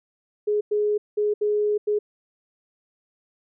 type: tone bursts at uneven times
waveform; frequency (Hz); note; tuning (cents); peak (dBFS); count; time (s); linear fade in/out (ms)
sine; 418.3; G#4; +12; -19; 5; 0.47-0.61 / 0.71-0.98 / 1.17-1.34 / 1.41-1.78 / 1.87-1.99; 10
effects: none